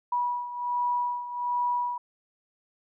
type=beating tone pair; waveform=sine; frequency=973 / 974.3 Hz; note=B5 / B5; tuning=-26 / -24 cents; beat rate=1.3 Hz; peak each=-27 / -32 dBFS; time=0.12-1.98 s; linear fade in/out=5 ms; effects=none